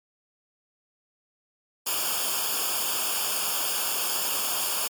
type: noise with comb filter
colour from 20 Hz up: white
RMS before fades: -27 dBFS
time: 1.86-4.88 s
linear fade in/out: 10 ms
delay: 0.5 ms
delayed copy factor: -0.85
effects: MP3 96 kbps